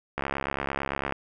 click train, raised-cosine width 0.5 ms, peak -13 dBFS, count 66, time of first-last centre 0.18-1.123 s, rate 68.9 Hz, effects none

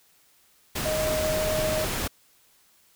sine tone in noise, 622.3 Hz, D#5, in tune, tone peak -25 dBFS, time 0.85-1.85 s, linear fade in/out 10 ms, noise pink, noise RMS -29 dBFS, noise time 0.75-2.08 s, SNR +1 dB, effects white hiss -61 dBFS RMS until 2.95 s

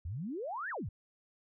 sine exponential two-way sweep, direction up then down, 74 to 1919 to 74 Hz, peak -36 dBFS, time 0.05-0.89 s, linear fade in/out 5 ms, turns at 0.7 s, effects none

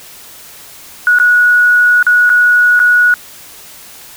sine tone with dropouts, 1461 Hz, F#6, 22 cents flat, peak -5 dBFS, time 1.07-3.14 s, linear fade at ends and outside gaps 1 ms, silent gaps 1.187-1.199 / 2.027-2.066 / 2.294-2.3 / 2.793-2.8 s, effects white hiss -35 dBFS RMS until 4.16 s

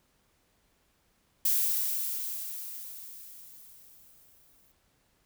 violet noise with exponential decay, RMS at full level -25 dBFS, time 1.45-4.72 s, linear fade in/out 5 ms, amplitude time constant 710 ms, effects pink hiss -70 dBFS RMS until 5.25 s

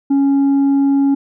sine tone with tanh clipping, 277.2 Hz, C#4, in tune, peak -11 dBFS, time 0.1-1.15 s, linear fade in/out 10 ms, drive 3 dB, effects none

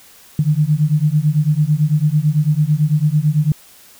sine beating tone pair, 146.83 / 155.83 Hz, D3 / D#3, 0 / +3 cents, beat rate 9 Hz, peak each -15 dBFS, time 0.39-3.52 s, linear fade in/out 2 ms, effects white hiss -45 dBFS RMS until 3.99 s

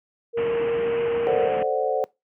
sine tone with pitch glide, 466.2 to 469.4 Hz, A#4 to A#4, 0 to +12 cents, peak -20 dBFS, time 0.33-1.51 s, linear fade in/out 50 ms, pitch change +12 cents, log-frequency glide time 0.79-1.27 s
pink low-pass noise, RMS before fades -32 dBFS, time 0.37-1.63 s, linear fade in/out 5 ms, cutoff 3000 Hz, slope 96 dB/octave
sine chord, D dominant seventh, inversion second, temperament equal, 440 / 523.3 / 587.3 / 740 Hz, A4 / C5 / D5 / F#5, 0 / 0 / 0 / 0 cents, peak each -26 / -25 / -28 / -26 dBFS, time 1.27-2.04 s, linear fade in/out 0 ms
effects noise-tail reverb RT60 0.2 s tail -22 dB re dry + high-pass 150 Hz 12 dB/octave

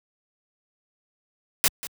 white noise with echo, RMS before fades -19 dBFS, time 1.64-1.68 s, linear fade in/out 0 ms, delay 190 ms, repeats 1, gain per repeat -15 dB, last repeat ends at 1.87 s, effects high-pass 80 Hz 12 dB/octave

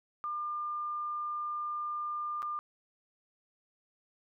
sine tone with dropouts, 1200 Hz, D6, 37 cents sharp, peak -33 dBFS, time 0.24-2.59 s, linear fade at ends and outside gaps 0 ms, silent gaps 2.421-2.428 s, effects none

